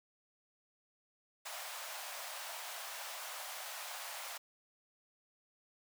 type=high-pass noise; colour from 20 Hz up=pink; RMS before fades=-45 dBFS; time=1.45-4.38 s; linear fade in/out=10 ms; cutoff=600 Hz; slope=48 dB/octave; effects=none